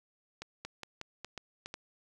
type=two click trains; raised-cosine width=0.2 ms; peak=-24 / -23 dBFS; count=4 / 4; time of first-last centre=0.42-1.66 / 0.65-1.741 s; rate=2.42 / 2.75 Hz; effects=none